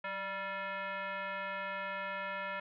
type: tone with frequency modulation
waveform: sine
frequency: 187.9 Hz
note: F#3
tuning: 27 cents sharp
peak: -36 dBFS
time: 0.04-2.6 s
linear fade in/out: 5 ms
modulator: 780 Hz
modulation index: 2.7
effects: none